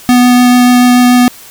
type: tone with vibrato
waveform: square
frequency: 246.9 Hz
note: B3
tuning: in tune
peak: -4 dBFS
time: 0.09-1.28 s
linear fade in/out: 0 ms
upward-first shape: triangle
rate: 6.9 Hz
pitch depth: 9 cents each way
effects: white hiss -34 dBFS RMS until 1.5 s